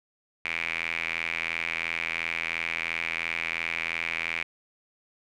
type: tone with band-pass filter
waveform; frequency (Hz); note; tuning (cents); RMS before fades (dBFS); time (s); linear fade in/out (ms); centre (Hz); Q
sawtooth; 82.9; E2; +10; -31; 0.45-4.43; 0; 2300; 7.6
effects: none